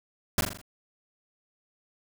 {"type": "noise with echo", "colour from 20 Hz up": "pink", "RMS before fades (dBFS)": -23, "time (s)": [0.38, 0.41], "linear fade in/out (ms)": 2, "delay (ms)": 41, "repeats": 5, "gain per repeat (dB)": -5, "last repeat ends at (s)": 0.615, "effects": []}